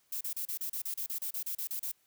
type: noise bursts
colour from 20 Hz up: violet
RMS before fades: -36 dBFS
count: 15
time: 0.12-1.917 s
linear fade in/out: 5 ms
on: 89 ms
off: 33 ms
effects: white hiss -71 dBFS RMS until 2.06 s